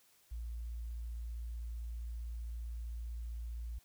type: tone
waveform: sine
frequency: 57.7 Hz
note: A#1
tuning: 17 cents flat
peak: -39 dBFS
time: 0.31-3.79 s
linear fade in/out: 10 ms
effects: white hiss -68 dBFS RMS until 3.84 s